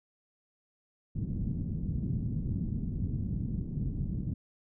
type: low-pass noise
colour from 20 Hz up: white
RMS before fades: -33 dBFS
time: 1.15-4.34 s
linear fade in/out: 10 ms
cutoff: 200 Hz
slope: 24 dB/octave
effects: none